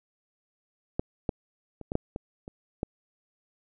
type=clicks; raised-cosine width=2 ms; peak=-13 / -13 / -27 / -18 / -11 / -20 / -27 / -15 dBFS; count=8; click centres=0.995 / 1.292 / 1.813 / 1.919 / 1.954 / 2.161 / 2.479 / 2.831 s; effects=none